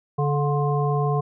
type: harmonic tone with a mistuned harmonic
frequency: 144.3 Hz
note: D3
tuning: 30 cents flat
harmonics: 1 / 3 / 5 / 7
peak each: -21 / -26 / -28 / -29 dBFS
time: 0.18-1.21 s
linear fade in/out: 10 ms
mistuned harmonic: 7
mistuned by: +72 cents
effects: none